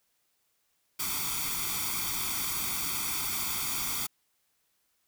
white noise with comb filter, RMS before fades -32 dBFS, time 0.99-4.07 s, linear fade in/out 10 ms, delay 0.87 ms, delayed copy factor +0.85, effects white hiss -74 dBFS RMS until 5.07 s

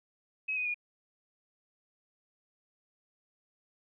sine tone with pitch steps, 2553 / 2495 / 2438 Hz, D#7 / D#7 / D#7, +44 / +4 / -36 cents, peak -30 dBFS, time 0.48-0.744 s, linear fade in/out 10 ms, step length 88 ms, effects none

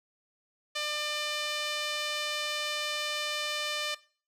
sawtooth tone with band-pass filter, 598 Hz, D5, 31 cents sharp, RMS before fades -33 dBFS, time 0.75-3.95 s, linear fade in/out 10 ms, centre 3700 Hz, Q 1.1, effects noise-tail reverb RT60 0.4 s tail -18 dB re dry

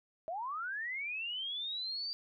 sine linear sweep, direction up, 622.3 to 4699 Hz, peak -36 dBFS, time 0.28-2.13 s, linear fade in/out 0 ms, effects none

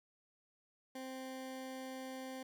20% pulse tone, 261.4 Hz, C4, 1 cent flat, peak -39 dBFS, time 0.95-2.43 s, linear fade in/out 5 ms, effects none

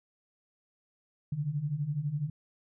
sine beating tone pair, 138.59 / 150.59 Hz, C#3 / D3, 0 / +44 cents, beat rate 12 Hz, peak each -35 / -31 dBFS, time 1.32-2.3 s, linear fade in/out 5 ms, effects none

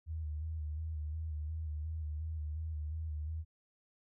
sine tone with vibrato, 77.78 Hz, D#2, in tune, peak -36 dBFS, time 0.06-3.45 s, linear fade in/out 50 ms, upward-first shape square, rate 2.8 Hz, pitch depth 45 cents each way, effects none

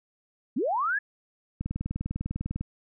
sine linear sweep, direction up, 192.4 to 1742 Hz, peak -24 dBFS, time 0.56-0.99 s, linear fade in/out 10 ms
click train, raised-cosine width 5 ms, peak -19 dBFS, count 21, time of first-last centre 1.61-2.61 s, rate 20 Hz
effects none

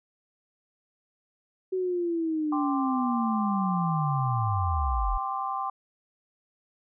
sine linear sweep, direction down, 377.4 to 38.09 Hz, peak -25 dBFS, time 1.72-5.18 s, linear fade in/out 10 ms
sine chord, G suspended fourth, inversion none, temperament just, 784 / 1045.3 / 1176 Hz, G5 / C6 / D6, 0 / -2 / +2 cents, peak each -32 / -32 / -33 dBFS, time 2.52-5.7 s, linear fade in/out 5 ms
effects none

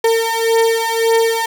35% pulse beating tone pair, 453.8 / 455.6 Hz, A#4 / A#4, -47 / -40 cents, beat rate 1.8 Hz, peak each -14 dBFS, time 0.04-1.46 s, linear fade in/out 5 ms, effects none

